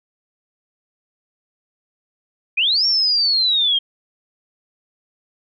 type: linear two-way sweep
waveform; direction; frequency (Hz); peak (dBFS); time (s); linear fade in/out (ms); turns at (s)
sine; up then down; 2356 to 5540 to 3165; -14; 2.57-3.79; 10; 2.86
effects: none